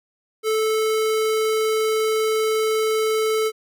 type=tone; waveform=square; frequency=437.3 Hz; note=A4; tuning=11 cents flat; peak=-19 dBFS; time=0.43-3.52 s; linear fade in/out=50 ms; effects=none